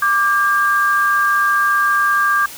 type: tone pair together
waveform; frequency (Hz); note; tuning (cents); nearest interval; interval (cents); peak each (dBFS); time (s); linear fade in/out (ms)
sine; 1174.7 / 1609.6; D6 / G6; 0 / +45; perfect fourth; 545; -15; 0.02-2.46; 5
effects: white hiss -34 dBFS RMS until 2.57 s